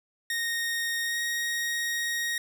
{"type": "tone with pitch glide", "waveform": "sawtooth", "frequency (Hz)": [1857, 1875.3], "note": ["A#6", "A#6"], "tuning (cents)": [-7, 10], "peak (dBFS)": -24, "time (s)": [0.3, 2.38], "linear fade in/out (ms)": 2, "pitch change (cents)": 17, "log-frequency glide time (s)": [1.04, 1.19], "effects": []}